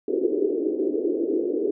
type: band-pass noise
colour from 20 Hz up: pink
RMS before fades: -24 dBFS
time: 0.08-1.71 s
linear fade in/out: 5 ms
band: 310 to 440 Hz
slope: 48 dB/octave
effects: none